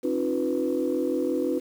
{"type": "tone cluster", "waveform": "sine", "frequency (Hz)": [270.5, 310.7, 356.6, 493], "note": ["C#4", "D#4", "F4", "B4"], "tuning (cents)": [-42, -2, 36, -3], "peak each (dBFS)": -28, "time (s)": [0.03, 1.6], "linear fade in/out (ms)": 20, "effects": ["tanh soft clip ceiling -15 dBFS", "8-bit"]}